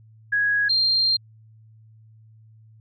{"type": "tone pair in turn", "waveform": "sine", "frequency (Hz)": [1661.2, 4186], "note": ["G#6", "C8"], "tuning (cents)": [0, 0], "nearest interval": "octave + major third", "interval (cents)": 1600, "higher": "second", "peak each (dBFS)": [-18, -17], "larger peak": "second", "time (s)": [[0.32, 0.69], [0.69, 1.17]], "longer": "second", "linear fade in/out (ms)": 10, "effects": ["added 110 Hz sine -48 dBFS peak until 2.8 s"]}